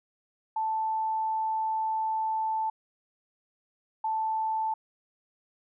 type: tone bursts at uneven times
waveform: sine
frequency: 880 Hz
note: A5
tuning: in tune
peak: -26 dBFS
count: 2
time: 0.56-2.7 / 4.04-4.74 s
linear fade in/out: 5 ms
effects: none